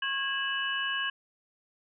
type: tone cluster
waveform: sine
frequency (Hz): 1086 / 1643 / 2619 / 2950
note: C#6 / G#6 / E7 / F#7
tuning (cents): -36 / -19 / -12 / -6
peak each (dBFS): -37 / -31 / -40 / -33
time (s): 0.02-1.1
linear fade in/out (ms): 5
effects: none